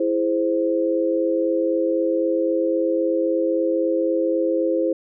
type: chord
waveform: sine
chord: E augmented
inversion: none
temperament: equal with one note detuned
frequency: 331.5 / 415.3 / 523.3 Hz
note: E4 / G#4 / B#4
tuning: +10 / 0 / 0 cents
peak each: -21 / -26 / -21 dBFS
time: 0-4.93 s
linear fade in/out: 5 ms
effects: none